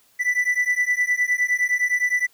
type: beating tone pair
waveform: triangle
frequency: 1975.5 / 1985.2 Hz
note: B6 / B6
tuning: 0 / +8 cents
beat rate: 9.7 Hz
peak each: -20 dBFS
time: 0.19-2.27 s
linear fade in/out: 20 ms
effects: white hiss -59 dBFS RMS until 2.33 s